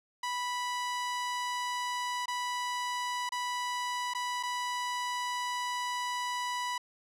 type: tone with dropouts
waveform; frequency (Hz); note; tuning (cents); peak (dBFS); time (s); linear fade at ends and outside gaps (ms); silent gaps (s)
sawtooth; 985; B5; -5; -28; 0.23-6.78; 5; 2.258-2.28 / 3.292-3.32 / 4.137-4.148 / 4.429-4.433
effects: low-pass 9000 Hz 12 dB/octave